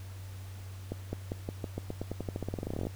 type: accelerating click train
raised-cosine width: 2 ms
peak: -21 dBFS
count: 26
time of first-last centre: 0.92-2.869 s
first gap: 210 ms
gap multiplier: 0.9
effects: added 95 Hz sine -41 dBFS peak until 2.95 s + pink hiss -54 dBFS RMS until 2.95 s